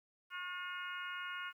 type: harmonic tone with a mistuned harmonic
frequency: 358.4 Hz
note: F4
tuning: 45 cents sharp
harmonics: 3 / 4 / 5 / 6 / 7 / 8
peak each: -47 / -43 / -53 / -51 / -54 / -49 dBFS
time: 0.3-1.53 s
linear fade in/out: 50 ms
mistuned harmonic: 3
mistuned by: +27 cents
effects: 12-bit